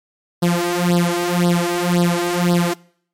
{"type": "tone with flanger", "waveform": "sawtooth", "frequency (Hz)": 174.61, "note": "F3", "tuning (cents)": 0, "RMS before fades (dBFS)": -17, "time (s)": [0.42, 2.74], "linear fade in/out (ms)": 10, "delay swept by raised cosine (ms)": [0.21, 3.21], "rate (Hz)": 1.9, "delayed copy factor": 0.9, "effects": ["noise-tail reverb RT60 0.6 s tail -24 dB re dry", "MP3 64 kbps"]}